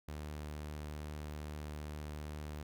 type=tone; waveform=sawtooth; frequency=75.2 Hz; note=D2; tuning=42 cents sharp; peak=-38 dBFS; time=0.08-2.63 s; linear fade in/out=5 ms; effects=none